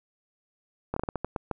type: slowing click train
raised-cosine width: 1 ms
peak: -15 dBFS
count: 9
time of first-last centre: 0.94-1.513 s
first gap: 24 ms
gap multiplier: 1.3
effects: none